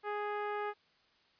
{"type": "tone with low-pass filter", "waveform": "10% pulse", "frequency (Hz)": 415.3, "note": "G#4", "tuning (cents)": 0, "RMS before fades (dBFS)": -37, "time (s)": [0.03, 0.74], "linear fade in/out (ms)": 50, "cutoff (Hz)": 1400, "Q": 0.63, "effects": ["white hiss -69 dBFS RMS until 1.39 s", "resampled to 11025 Hz"]}